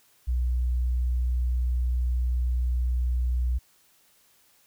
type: tone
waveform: sine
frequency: 61.5 Hz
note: B1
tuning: 7 cents flat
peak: -21 dBFS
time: 0.27-3.59 s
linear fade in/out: 20 ms
effects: tanh soft clip ceiling -19 dBFS + white hiss -62 dBFS RMS until 4.66 s